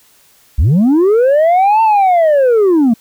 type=linear two-way sweep; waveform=sine; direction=up then down; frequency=53.5 to 904 to 214.9 Hz; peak=-4 dBFS; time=0.58-2.94 s; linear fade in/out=10 ms; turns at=1.82 s; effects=tanh soft clip ceiling -6 dBFS + white hiss -49 dBFS RMS until 3 s